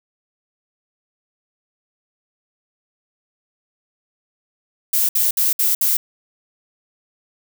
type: noise bursts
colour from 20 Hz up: violet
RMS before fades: -17 dBFS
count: 5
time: 4.93-5.97 s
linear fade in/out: 5 ms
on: 160 ms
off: 60 ms
effects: none